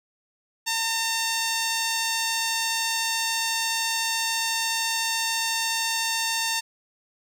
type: tone with notch filter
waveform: 5% pulse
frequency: 907 Hz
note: A#5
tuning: 48 cents flat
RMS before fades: -26 dBFS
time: 0.66-6.61 s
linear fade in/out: 20 ms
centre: 11000 Hz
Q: 1.2
effects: none